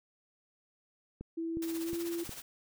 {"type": "click train", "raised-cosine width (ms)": 3, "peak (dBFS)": -29, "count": 4, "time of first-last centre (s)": [1.21, 2.293], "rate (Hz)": 2.77}
{"type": "tone with pitch glide", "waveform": "sine", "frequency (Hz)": [329.6, 339.7], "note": ["E4", "F4"], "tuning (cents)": [0, -48], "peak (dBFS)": -33, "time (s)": [1.37, 2.24], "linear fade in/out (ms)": 10, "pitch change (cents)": 52, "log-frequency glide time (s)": [1.83, 1.93]}
{"type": "noise with tremolo", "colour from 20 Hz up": "white", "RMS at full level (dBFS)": -43, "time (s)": [1.62, 2.42], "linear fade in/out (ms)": 2, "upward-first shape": "sine", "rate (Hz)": 16, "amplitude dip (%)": 60}
{"effects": []}